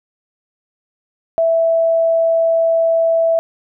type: tone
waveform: sine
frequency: 659.3 Hz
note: E5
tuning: in tune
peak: -11 dBFS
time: 1.38-3.39 s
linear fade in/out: 0 ms
effects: none